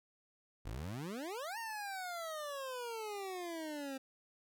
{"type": "exponential two-way sweep", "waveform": "25% pulse", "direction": "up then down", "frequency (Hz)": [45.3, 932.3, 263.2], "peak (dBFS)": -37, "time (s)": [0.65, 3.98], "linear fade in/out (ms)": 10, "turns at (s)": 1.58, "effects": []}